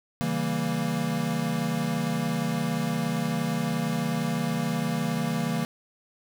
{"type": "chord", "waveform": "square", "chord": "C# diminished seventh", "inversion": "none", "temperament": "equal", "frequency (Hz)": [138.59, 164.81, 196, 233.1], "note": ["C#3", "E3", "G3", "Bb3"], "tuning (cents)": [0, 0, 0, 0], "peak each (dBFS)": [-35, -30, -34, -30], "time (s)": [0.21, 5.65], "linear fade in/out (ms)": 0, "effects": []}